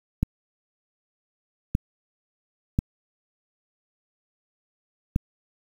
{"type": "clicks", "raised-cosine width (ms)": 5, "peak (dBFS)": -8, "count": 4, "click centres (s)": [0.23, 1.751, 2.789, 5.161], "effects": ["7-bit"]}